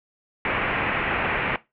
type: low-pass noise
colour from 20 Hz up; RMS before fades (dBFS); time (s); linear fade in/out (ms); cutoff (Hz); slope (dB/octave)
white; -25; 0.45-1.56; 2; 2600; 48
effects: noise-tail reverb RT60 0.2 s tail -17 dB re dry